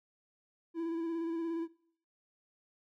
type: tone with vibrato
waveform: triangle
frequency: 331.6 Hz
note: E4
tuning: 10 cents sharp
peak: -31 dBFS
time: 0.74-1.68 s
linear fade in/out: 50 ms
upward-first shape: square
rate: 17 Hz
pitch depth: 24 cents each way
effects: noise-tail reverb RT60 0.6 s tail -21 dB re dry